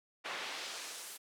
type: noise with band-pass filter sweep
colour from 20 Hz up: brown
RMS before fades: -43 dBFS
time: 0.24-1.18 s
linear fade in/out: 20 ms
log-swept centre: 2200 to 12000 Hz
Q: 0.9
effects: high-pass 400 Hz 12 dB/octave